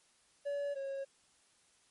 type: tone pair in turn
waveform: triangle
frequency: 570 / 546.6 Hz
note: C#5 / C#5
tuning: +48 / -24 cents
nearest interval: minor second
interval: 72 cents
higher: first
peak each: -32 / -35 dBFS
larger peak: first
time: 0.45-0.75 / 0.75-1.05 s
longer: neither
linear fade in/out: 20 ms
effects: white hiss -69 dBFS RMS until 1.9 s + MP3 48 kbps